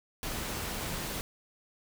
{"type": "noise", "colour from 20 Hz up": "pink", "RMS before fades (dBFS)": -36, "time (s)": [0.23, 1.21], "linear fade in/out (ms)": 0, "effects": []}